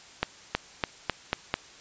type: accelerating click train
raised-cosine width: 0.3 ms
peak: -8 dBFS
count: 6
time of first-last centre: 0.23-1.54 s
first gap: 320 ms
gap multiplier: 0.9
effects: white hiss -50 dBFS RMS until 1.8 s + resampled to 16000 Hz